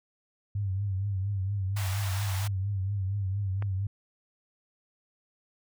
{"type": "tone with vibrato", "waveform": "sine", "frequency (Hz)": 98, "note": "G2", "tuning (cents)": 0, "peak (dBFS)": -27, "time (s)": [0.55, 3.87], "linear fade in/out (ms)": 5, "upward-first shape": "triangle", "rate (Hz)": 4.3, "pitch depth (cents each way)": 94}
{"type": "high-pass noise", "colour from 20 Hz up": "pink", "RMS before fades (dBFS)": -39, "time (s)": [1.76, 2.48], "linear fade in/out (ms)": 10, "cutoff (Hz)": 630, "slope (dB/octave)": 96}
{"type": "click", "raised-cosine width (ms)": 0.5, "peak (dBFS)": -24, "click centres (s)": 3.624}
{"effects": []}